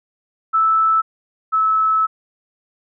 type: tone pair in turn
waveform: sine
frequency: 1314 / 1301.2 Hz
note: E6 / E6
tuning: -6 / -23 cents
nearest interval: unison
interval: 17 cents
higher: first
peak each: -12 / -13 dBFS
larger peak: first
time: 0.53-1.02 / 1.52-2.07 s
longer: second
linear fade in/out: 20 ms
effects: none